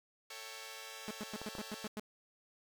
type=chord; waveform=5% pulse; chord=A dominant seventh; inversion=none; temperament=equal with one note detuned; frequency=443.6 / 554.4 / 659.3 / 784 Hz; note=A4 / C#5 / E5 / G5; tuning=+14 / 0 / 0 / 0 cents; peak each=-39 / -39 / -45 / -42 dBFS; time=0.3-1.88 s; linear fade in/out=5 ms
type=tone bursts; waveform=sawtooth; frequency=212.5 Hz; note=G#3; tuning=40 cents sharp; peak=-35 dBFS; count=8; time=1.08-1.996 s; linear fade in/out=0 ms; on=27 ms; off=100 ms
type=clicks; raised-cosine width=1 ms; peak=-30 dBFS; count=3; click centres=1.416 / 1.552 / 1.584 s
effects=none